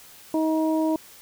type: harmonic tone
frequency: 316.6 Hz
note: D#4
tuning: 30 cents sharp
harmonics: 1 / 2 / 3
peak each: -21 / -27 / -31 dBFS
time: 0.34-0.96 s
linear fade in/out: 2 ms
effects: white hiss -48 dBFS RMS until 1.21 s